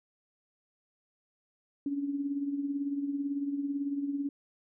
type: tone with tremolo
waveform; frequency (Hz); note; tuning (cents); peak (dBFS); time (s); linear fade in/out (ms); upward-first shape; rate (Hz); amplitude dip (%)
sine; 282.3; C#4; +32; -27; 1.86-4.29; 2; triangle; 18; 65
effects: none